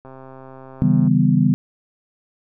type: click train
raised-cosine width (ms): 1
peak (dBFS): -26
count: 136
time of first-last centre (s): 0.05-1.073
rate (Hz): 132
type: chord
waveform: sine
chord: C# half-diminished seventh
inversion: none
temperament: equal with one note detuned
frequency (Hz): 138.59 / 161.89 / 196 / 246.9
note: C#3 / E3 / G3 / B3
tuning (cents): 0 / -31 / 0 / 0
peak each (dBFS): -18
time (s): 0.82-1.54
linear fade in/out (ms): 0
effects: none